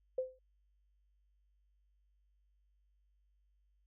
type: tone with exponential decay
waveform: sine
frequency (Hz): 515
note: C5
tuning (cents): -28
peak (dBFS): -29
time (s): 0.18-0.39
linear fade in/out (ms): 5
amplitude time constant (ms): 44
effects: added 50 Hz sine -70 dBFS peak until 3.86 s